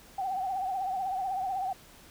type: tone with vibrato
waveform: sine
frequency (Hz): 761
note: F#5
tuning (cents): +48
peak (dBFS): -29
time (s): 0.18-1.73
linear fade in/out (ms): 5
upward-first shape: triangle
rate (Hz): 16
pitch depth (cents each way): 87
effects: pink hiss -54 dBFS RMS until 2.1 s